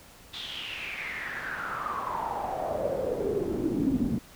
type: noise with band-pass filter sweep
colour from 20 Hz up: brown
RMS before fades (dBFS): -31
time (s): 0.33-4.19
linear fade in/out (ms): 10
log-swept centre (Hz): 3700 to 220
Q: 6.8
effects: pink hiss -52 dBFS RMS until 4.35 s